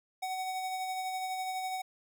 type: tone with tremolo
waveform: square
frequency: 750 Hz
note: F#5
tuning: 23 cents sharp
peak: -33 dBFS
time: 0.22-1.82 s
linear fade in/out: 10 ms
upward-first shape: sine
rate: 12 Hz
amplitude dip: 30%
effects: none